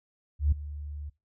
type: tone with ADSR envelope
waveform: sine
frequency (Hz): 73.42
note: D2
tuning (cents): 0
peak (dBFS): -17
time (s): 0.39-1.1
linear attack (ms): 130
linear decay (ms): 6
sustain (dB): -18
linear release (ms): 14
effects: noise-tail reverb RT60 0.3 s tail -25 dB re dry + tanh soft clip ceiling -14 dBFS